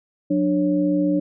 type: tone cluster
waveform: sine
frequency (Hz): 182.2 / 296.4 / 551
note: F#3 / D4 / C#5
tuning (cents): -26 / +16 / -11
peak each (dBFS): -24 / -18 / -26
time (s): 0.3-1.2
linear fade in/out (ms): 10
effects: none